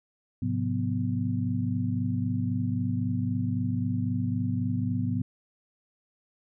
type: tone cluster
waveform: sine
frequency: 105.3 / 129.1 / 179.6 / 247.8 Hz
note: G#2 / C3 / F3 / B3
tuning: +24 / -23 / +49 / +6 cents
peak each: -29 / -33 / -33 / -30 dBFS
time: 0.42-5.22 s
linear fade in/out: 5 ms
effects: none